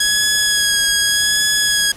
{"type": "tone with vibrato", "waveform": "10% pulse", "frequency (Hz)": 1668, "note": "G#6", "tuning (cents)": 7, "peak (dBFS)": -4, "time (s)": [0, 1.92], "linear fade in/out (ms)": 5, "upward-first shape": "sine", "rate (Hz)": 0.85, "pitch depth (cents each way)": 20, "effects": ["pink hiss -37 dBFS RMS until 1.96 s", "low-pass 11000 Hz 12 dB/octave"]}